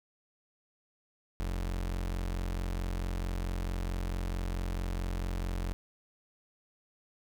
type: tone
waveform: 35% pulse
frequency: 44.54 Hz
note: F1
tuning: 35 cents sharp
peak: -30 dBFS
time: 1.4-5.73 s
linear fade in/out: 0 ms
effects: none